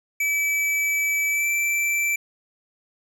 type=tone with pitch glide; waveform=square; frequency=2302 to 2335 Hz; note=D7 to D7; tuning=-35 to -11 cents; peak=-21 dBFS; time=0.2-2.16 s; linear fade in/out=5 ms; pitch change=+24 cents; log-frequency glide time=1.3-1.48 s; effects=none